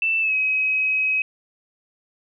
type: tone with pitch glide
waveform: sine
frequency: 2658 to 2542 Hz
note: E7 to D#7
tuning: +14 to +36 cents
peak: -18 dBFS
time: 0.02-1.22 s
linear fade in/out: 2 ms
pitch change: -78 cents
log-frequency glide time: 0.2-0.34 s
effects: none